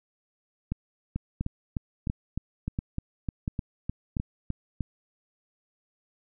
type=two click trains; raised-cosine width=5 ms; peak=-16 / -17 dBFS; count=6 / 13; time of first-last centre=0.72-4.168 / 1.16-4.807 s; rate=1.45 / 3.29 Hz; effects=none